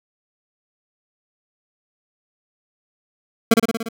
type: tone with echo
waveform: 25% pulse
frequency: 227.2 Hz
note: A#3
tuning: 44 cents flat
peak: -5 dBFS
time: 3.51-3.54 s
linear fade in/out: 5 ms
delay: 58 ms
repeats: 6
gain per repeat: -3 dB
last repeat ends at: 3.888 s
effects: none